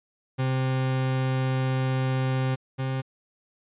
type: tone pair in turn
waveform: 40% pulse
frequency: 130.81 / 132.1 Hz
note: C3 / C3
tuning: 0 / +17 cents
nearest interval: unison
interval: 17 cents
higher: second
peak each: -22 / -25 dBFS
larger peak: first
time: 0.38-2.56 / 2.78-3.02 s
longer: first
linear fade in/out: 20 ms
effects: resampled to 8000 Hz